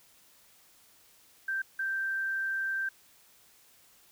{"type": "tone bursts at uneven times", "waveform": "sine", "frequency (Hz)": 1568, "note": "G6", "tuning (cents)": 0, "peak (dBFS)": -29, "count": 2, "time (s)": [[1.48, 1.62], [1.79, 2.89]], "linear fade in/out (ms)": 5, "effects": ["white hiss -61 dBFS RMS until 4.11 s"]}